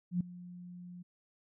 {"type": "tone with ADSR envelope", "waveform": "sine", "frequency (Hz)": 177.6, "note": "F3", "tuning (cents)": 29, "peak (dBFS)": -26, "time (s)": [0.11, 1.03], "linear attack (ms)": 95, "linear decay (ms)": 5, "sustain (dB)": -19, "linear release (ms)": 14, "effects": []}